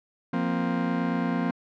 40% pulse chord, F suspended fourth, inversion none, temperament just, 174.61 / 232.8 / 261.9 Hz, F3 / Bb3 / C4, 0 / -2 / +2 cents, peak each -28 dBFS, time 0.33-1.51 s, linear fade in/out 5 ms, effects low-pass 2000 Hz 12 dB/octave

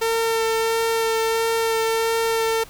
sawtooth tone with vibrato, 452.2 Hz, A4, 47 cents sharp, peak -15 dBFS, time 0.01-2.64 s, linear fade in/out 10 ms, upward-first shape sine, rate 1.5 Hz, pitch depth 11 cents each way, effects pink hiss -45 dBFS RMS until 2.69 s

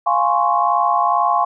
sine chord, Db major seventh, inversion first, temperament equal, 698.5 / 830.6 / 1046.5 / 1108.7 Hz, F5 / Ab5 / C6 / Db6, 0 / 0 / 0 / 0 cents, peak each -19 dBFS, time 0.06-1.45 s, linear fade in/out 10 ms, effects none

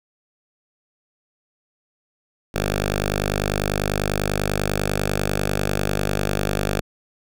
5% pulse tone with notch filter, 50.1 Hz, G1, 38 cents sharp, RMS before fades -23 dBFS, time 2.54-6.81 s, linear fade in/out 10 ms, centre 290 Hz, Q 1.9, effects none

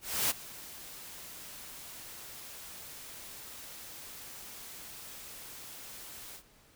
white noise with ADSR envelope, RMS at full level -28 dBFS, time 0.01-6.43 s, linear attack 290 ms, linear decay 23 ms, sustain -19 dB, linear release 81 ms, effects pink hiss -62 dBFS RMS until 6.75 s

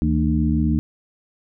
harmonic tone with a mistuned harmonic, 75.6 Hz, D#2, 49 cents flat, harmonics 1 / 2 / 3 / 4, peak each -21 / -22 / -21 / -24 dBFS, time 0.02-0.79 s, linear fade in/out 0 ms, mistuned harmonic 2, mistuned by +91 cents, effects none

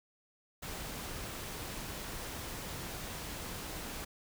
pink noise, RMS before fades -42 dBFS, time 0.62-4.05 s, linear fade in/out 10 ms, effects none

